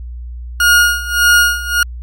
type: tone with tremolo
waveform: 40% pulse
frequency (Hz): 1432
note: F6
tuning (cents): +43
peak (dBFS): -5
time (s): 0.6-1.83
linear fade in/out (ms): 2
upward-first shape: sine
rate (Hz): 1.7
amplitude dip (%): 85
effects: added 60 Hz sine -24 dBFS peak until 2.02 s + MP3 64 kbps